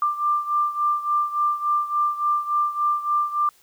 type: beating tone pair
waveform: sine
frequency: 1186 / 1189.5 Hz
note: D6 / D6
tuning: +17 / +22 cents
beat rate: 3.5 Hz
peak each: -21 / -25 dBFS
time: 0.02-3.49 s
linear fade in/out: 2 ms
effects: white hiss -57 dBFS RMS until 3.62 s